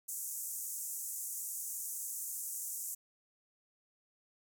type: band-pass noise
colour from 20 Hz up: pink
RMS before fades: -41 dBFS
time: 0.08-2.95 s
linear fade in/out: 10 ms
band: 6600 to 16000 Hz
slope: 48 dB/octave
effects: none